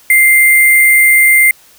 sine tone with sample-and-hold, 2093 Hz, C7, in tune, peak -4 dBFS, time 0.1-1.51 s, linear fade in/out 2 ms, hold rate 11025 Hz, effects white hiss -44 dBFS RMS until 1.78 s

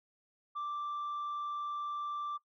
sine tone, 1174.7 Hz, D6, in tune, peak -33 dBFS, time 0.55-2.38 s, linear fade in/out 20 ms, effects noise-tail reverb RT60 0.1 s tail -19 dB re dry + tanh soft clip ceiling -34 dBFS

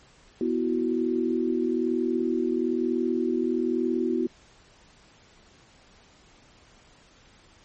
sine chord, B suspended fourth, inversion none, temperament just, 246.9 / 329.3 / 370.4 Hz, B3 / E4 / F#4, 0 / -2 / +2 cents, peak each -27 dBFS, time 0.41-4.27 s, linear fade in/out 2 ms, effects pink hiss -56 dBFS RMS until 7.64 s + MP3 32 kbps

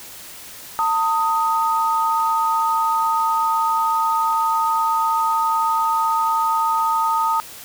sine tone pair together, 902 / 1251.2 Hz, A5 / D#6, +43 / +9 cents, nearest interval tritone, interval 566 cents, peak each -19 dBFS, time 0.79-7.4 s, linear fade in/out 0 ms, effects white hiss -38 dBFS RMS until 7.64 s

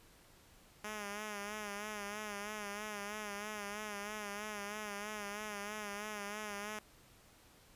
5% pulse tone with vibrato, 207.7 Hz, G#3, in tune, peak -30 dBFS, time 0.84-6.79 s, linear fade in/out 2 ms, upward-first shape sine, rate 3.1 Hz, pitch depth 55 cents each way, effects pink hiss -63 dBFS RMS until 7.75 s + resampled to 32000 Hz

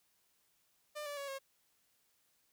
sawtooth tone with pitch steps, 598 / 579 / 560.5 / 542.7 Hz, D5 / D5 / C#5 / C#5, +31 / -25 / +19 / -37 cents, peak -37 dBFS, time 0.95-1.39 s, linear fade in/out 20 ms, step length 110 ms, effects white hiss -75 dBFS RMS until 2.52 s

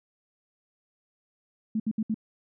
sine tone bursts, 218.5 Hz, A3, 12 cents flat, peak -24 dBFS, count 4, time 1.75-2.144 s, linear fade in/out 5 ms, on 49 ms, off 66 ms, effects none

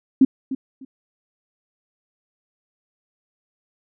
sine tone with echo, 265.4 Hz, C4, 25 cents sharp, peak -8 dBFS, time 0.21-0.25 s, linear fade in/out 5 ms, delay 300 ms, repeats 2, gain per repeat -14 dB, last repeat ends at 0.85 s, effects none

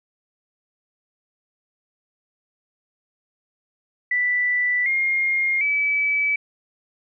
sine tone with pitch steps, 1975.5 / 2130 / 2296 Hz, B6 / C7 / D7, 0 / +30 / -40 cents, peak -18 dBFS, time 4.11-6.36 s, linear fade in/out 5 ms, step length 750 ms, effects none

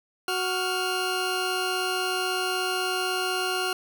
20% pulse tone pair together, 370 / 1403.8 Hz, F#4 / F6, 0 / +9 cents, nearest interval octave + major seventh, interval 2309 cents, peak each -23 dBFS, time 0.28-3.73 s, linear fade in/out 2 ms, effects none

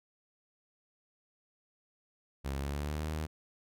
sawtooth tone with pitch glide, 68.4 to 77.67 Hz, C#2 to D#2, -23 to -2 cents, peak -30 dBFS, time 2.44-3.27 s, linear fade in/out 20 ms, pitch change +221 cents, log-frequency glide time 2.56-3.07 s, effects none

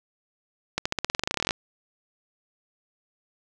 accelerating click train, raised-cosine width 0.2 ms, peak -7 dBFS, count 19, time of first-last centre 0.78-1.508 s, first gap 75 ms, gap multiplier 0.92, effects none

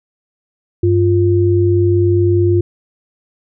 sine tone pair together, 98 / 349.2 Hz, G2 / F4, 0 / 0 cents, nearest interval octave + minor seventh, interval 2200 cents, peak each -12 dBFS, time 0.83-2.61 s, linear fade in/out 5 ms, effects none

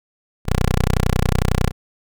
10% pulse tone, 31 Hz, B0, 7 cents sharp, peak -7 dBFS, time 0.45-1.72 s, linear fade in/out 50 ms, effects none

